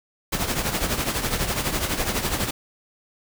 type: noise with tremolo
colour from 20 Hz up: pink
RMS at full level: -22 dBFS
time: 0.32-2.51 s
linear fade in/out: 10 ms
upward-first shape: triangle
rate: 12 Hz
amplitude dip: 70%
effects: none